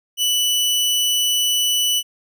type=tone; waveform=sawtooth; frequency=2970 Hz; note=F#7; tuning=6 cents sharp; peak=-13 dBFS; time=0.17-2.03 s; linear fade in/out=50 ms; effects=none